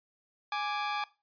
sawtooth tone pair together, 830.6 / 1174.7 Hz, G#5 / D6, 0 / 0 cents, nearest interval tritone, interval 600 cents, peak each -29 / -31 dBFS, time 0.52-1.04 s, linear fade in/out 2 ms, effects noise-tail reverb RT60 0.3 s tail -20 dB re dry + resampled to 11025 Hz

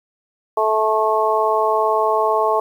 harmonic tone, 217.8 Hz, A3, 17 cents flat, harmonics 2 / 3 / 4 / 5, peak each -20 / -20 / -20 / -20 dBFS, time 0.57-2.6 s, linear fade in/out 5 ms, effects 8-bit

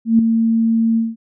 sine tone with ADSR envelope, 226.7 Hz, A#3, 48 cents flat, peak -6 dBFS, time 0.05-1.16 s, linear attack 140 ms, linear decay 3 ms, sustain -6 dB, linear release 190 ms, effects none

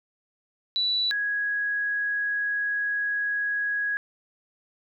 sine tone pair in turn, 3951 / 1661.2 Hz, B7 / G#6, 0 / 0 cents, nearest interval octave + minor third, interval 1500 cents, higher first, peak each -22 / -24 dBFS, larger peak first, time 0.76-1.11 / 1.11-3.97 s, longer second, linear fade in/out 0 ms, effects none

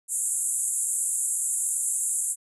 pink band-pass noise, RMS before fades -27 dBFS, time 0.08-2.36 s, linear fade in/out 50 ms, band 7200 to 11000 Hz, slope 96 dB/octave, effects none

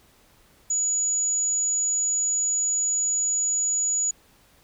sine tone, 6860 Hz, A8, 45 cents flat, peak -21 dBFS, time 0.7-4.11 s, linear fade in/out 5 ms, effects pink hiss -58 dBFS RMS until 4.63 s

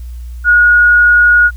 sine tone with frequency modulation, 1446 Hz, F#6, 40 cents flat, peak -4 dBFS, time 0.44-1.51 s, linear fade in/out 50 ms, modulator 31.4 Hz, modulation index 0.23, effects added 60 Hz sine -23 dBFS peak until 1.56 s + white hiss -49 dBFS RMS until 1.56 s

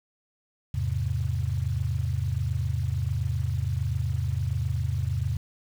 sine chord, E augmented, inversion none, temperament equal, 82.41 / 103.83 / 130.81 Hz, E2 / G#2 / B#2, 0 / 0 / 0 cents, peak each -29 dBFS, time 0.74-5.37 s, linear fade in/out 5 ms, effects 8-bit

